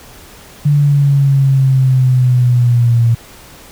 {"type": "exponential sweep", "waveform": "sine", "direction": "down", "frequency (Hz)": [146.83, 115.8], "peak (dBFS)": -7, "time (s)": [0.65, 3.15], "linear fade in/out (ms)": 10, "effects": ["pink hiss -38 dBFS RMS until 3.71 s"]}